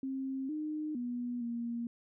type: tone with pitch steps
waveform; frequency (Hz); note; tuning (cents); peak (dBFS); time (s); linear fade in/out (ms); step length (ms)
sine; 266.7 / 305.8 / 243.4 / 235.3; C4 / D#4 / B3 / A#3; +33 / -30 / -25 / +16; -34; 0.03-1.87; 2; 460
effects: none